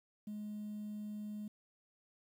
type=tone; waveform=sine; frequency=210 Hz; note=G#3; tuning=19 cents sharp; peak=-39 dBFS; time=0.27-1.48 s; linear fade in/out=5 ms; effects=tanh soft clip ceiling -39 dBFS + 11-bit